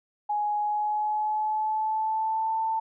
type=tone with pitch glide; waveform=sine; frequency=835 to 889.8 Hz; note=G#5 to A5; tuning=+9 to +19 cents; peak=-24 dBFS; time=0.29-2.8 s; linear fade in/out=10 ms; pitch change=+110 cents; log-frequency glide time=0.59-2.58 s; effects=none